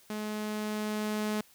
sawtooth tone with level ramp, 212.6 Hz, G#3, 41 cents sharp, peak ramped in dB -30 to -25 dBFS, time 0.1-1.41 s, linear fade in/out 2 ms, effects white hiss -60 dBFS RMS until 1.54 s

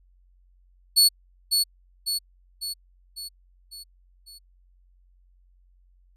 sawtooth tone with echo, 4411 Hz, C#8, 9 cents flat, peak -11 dBFS, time 0.96-1.09 s, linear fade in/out 20 ms, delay 550 ms, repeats 6, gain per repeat -5 dB, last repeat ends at 4.39 s, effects added 45 Hz sine -56 dBFS peak until 6.16 s + resampled to 32000 Hz

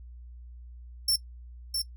sawtooth tone with echo, 5410 Hz, E8, 44 cents sharp, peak -20 dBFS, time 1.08-1.16 s, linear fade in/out 5 ms, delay 660 ms, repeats 1, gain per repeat -5 dB, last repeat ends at 1.82 s, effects noise-tail reverb RT60 0.1 s tail -19 dB re dry + added 60 Hz sine -43 dBFS peak until 1.96 s

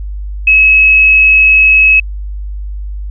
sine tone, 2572 Hz, E7, 43 cents flat, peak -3 dBFS, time 0.47-2 s, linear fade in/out 5 ms, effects added 50 Hz sine -18 dBFS peak until 3.1 s

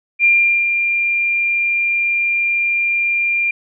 sine tone with ADSR envelope, 2391 Hz, D7, 30 cents sharp, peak -8 dBFS, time 0.19-3.51 s, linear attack 54 ms, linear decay 410 ms, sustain -6 dB, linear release 4 ms, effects none

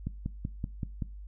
click train, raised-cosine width 5 ms, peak -20 dBFS, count 6, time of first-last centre 0.07-1.022 s, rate 5.25 Hz, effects noise-tail reverb RT60 0.3 s tail -20 dB re dry + added 50 Hz sine -41 dBFS peak until 1.27 s

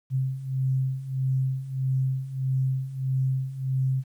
sine beating tone pair, 130.81 / 132.41 Hz, C3 / C3, 0 / +21 cents, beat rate 1.6 Hz, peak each -29 / -25 dBFS, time 0.1-4.04 s, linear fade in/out 50 ms, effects 10-bit

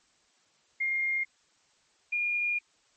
sine tone pair in turn, 2124 / 2422 Hz, C7 / D#7, +25 / -47 cents, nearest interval major second, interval 228 cents, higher second, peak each -26 dBFS, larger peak neither, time 0.8-1.24 / 2.12-2.59 s, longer second, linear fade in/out 10 ms, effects white hiss -67 dBFS RMS until 2.96 s + MP3 32 kbps

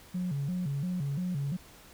sine tone with vibrato, 159.3 Hz, D#3, 41 cents sharp, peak -28 dBFS, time 0.14-1.57 s, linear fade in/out 10 ms, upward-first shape square, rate 2.9 Hz, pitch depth 220 cents each way, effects tanh soft clip ceiling -26 dBFS + pink hiss -54 dBFS RMS until 1.93 s

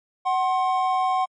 triangle tone pair together, 749 / 1062.6 Hz, F#5 / C6, +21 / +26 cents, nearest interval tritone, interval 605 cents, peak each -19 / -22 dBFS, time 0.25-1.26 s, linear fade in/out 20 ms, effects MP3 48 kbps

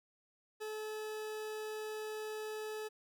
40% pulse tone, 430.6 Hz, A4, 37 cents flat, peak -39 dBFS, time 0.6-2.89 s, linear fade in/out 20 ms, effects none

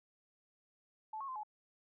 sine tone with pitch steps, 869 / 1095 / 1036 / 849 Hz, A5 / C#6 / C6 / G#5, -22 / -22 / -17 / +38 cents, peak -40 dBFS, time 1.13-1.434 s, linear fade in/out 5 ms, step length 76 ms, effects none

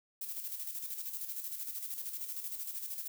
violet noise with tremolo, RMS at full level -39 dBFS, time 0.21-3.08 s, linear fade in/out 5 ms, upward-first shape square, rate 13 Hz, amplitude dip 50%, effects none

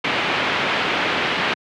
white low-pass noise, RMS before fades -21 dBFS, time 0.04-1.54 s, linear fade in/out 5 ms, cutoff 3000 Hz, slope 24 dB/octave, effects high-pass 150 Hz 12 dB/octave

